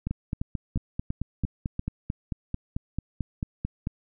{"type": "two click trains", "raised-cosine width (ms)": 5, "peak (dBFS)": [-16, -16], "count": [6, 18], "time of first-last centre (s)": [[0.07, 1.794], [0.11, 3.871]], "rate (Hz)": [2.9, 4.52], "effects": []}